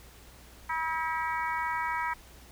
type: harmonic tone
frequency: 321.5 Hz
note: E4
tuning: 43 cents flat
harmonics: 3 / 4 / 5 / 6 / 7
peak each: -31 / -36 / -38 / -37 / -39 dBFS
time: 0.69-2.14 s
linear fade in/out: 10 ms
effects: added 60 Hz sine -54 dBFS peak until 2.51 s + pink hiss -54 dBFS RMS until 2.51 s